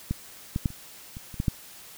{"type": "clicks", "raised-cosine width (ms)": 5, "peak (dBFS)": [-14, -14, -11, -30, -26, -28, -14, -10], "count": 8, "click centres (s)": [0.11, 0.561, 0.658, 0.704, 1.169, 1.342, 1.401, 1.482], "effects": ["white hiss -47 dBFS RMS until 1.97 s"]}